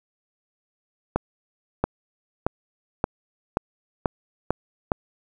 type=accelerating click train; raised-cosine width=1 ms; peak=-6 dBFS; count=8; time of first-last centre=1.16-4.918 s; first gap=680 ms; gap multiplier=0.92; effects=8-bit